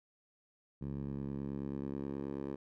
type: tone with band-pass filter sweep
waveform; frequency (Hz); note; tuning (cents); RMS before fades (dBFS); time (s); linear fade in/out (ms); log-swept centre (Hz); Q
10% pulse; 69.3; C#2; 0; -40; 0.81-2.56; 10; 150 to 380; 1.1
effects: none